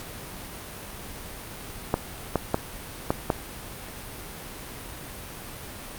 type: clicks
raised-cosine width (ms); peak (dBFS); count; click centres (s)
1; -7; 5; 1.941 / 2.357 / 2.544 / 3.105 / 3.302
effects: pink hiss -39 dBFS RMS until 5.98 s + Opus 48 kbps